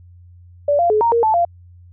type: tone with pitch steps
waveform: sine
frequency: 579 / 691 / 426.5 / 930 / 466.6 / 874 / 690 Hz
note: D5 / F5 / G#4 / A#5 / A#4 / A5 / F5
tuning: -25 / -19 / +46 / -4 / +2 / -12 / -21 cents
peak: -12 dBFS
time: 0.68-1.45 s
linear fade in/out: 5 ms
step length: 110 ms
effects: added 88 Hz sine -41 dBFS peak until 1.92 s